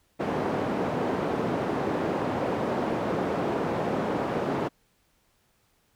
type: band-pass noise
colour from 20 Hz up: white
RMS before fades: -28 dBFS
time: 0.19-4.69 s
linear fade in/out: 20 ms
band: 150 to 600 Hz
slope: 12 dB/octave
effects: pink hiss -68 dBFS RMS until 5.95 s